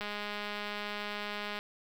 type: click train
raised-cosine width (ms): 0.3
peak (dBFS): -22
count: 328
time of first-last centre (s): 0.01-1.59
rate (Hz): 207
effects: 8-bit